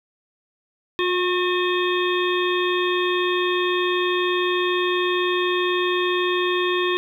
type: harmonic tone with a mistuned harmonic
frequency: 362.2 Hz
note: F#4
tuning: 37 cents flat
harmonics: 1 / 3 / 5 / 7 / 9 / 10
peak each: -21 / -26 / -28 / -29 / -31 / -31 dBFS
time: 0.99-6.97 s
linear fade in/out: 0 ms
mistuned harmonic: 1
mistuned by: -17 cents
effects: 9-bit